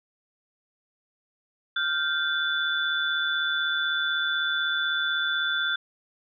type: tone cluster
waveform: sine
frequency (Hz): 1402 / 1558 / 3488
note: F6 / G6 / A7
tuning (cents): +6 / -11 / -16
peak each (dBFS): -28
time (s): 1.76-5.76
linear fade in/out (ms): 5
effects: none